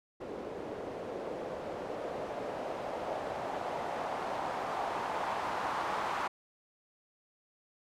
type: noise with low-pass filter sweep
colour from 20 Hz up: blue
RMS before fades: -37 dBFS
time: 0.2-6.28 s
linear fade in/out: 10 ms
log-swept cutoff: 440 to 1000 Hz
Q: 2.1
effects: none